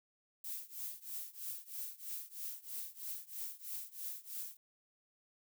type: noise with tremolo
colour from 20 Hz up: violet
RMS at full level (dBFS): -41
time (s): 0.44-4.57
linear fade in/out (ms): 5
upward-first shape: triangle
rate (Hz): 3.1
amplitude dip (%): 95
effects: none